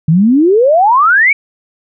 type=exponential sweep; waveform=sine; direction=up; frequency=150 to 2330 Hz; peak=-5 dBFS; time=0.08-1.33 s; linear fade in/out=5 ms; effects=none